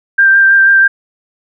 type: tone with vibrato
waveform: sine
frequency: 1581 Hz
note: G6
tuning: 14 cents sharp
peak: -4 dBFS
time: 0.18-0.88 s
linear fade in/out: 10 ms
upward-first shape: sine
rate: 6.2 Hz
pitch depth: 16 cents each way
effects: none